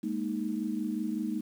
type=chord; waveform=sine; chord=Ab suspended second; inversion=none; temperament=equal; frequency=207.7 / 233.1 / 311.1 Hz; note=Ab3 / Bb3 / Eb4; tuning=0 / 0 / 0 cents; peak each=-34 dBFS; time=0.03-1.41 s; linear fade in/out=10 ms; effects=9-bit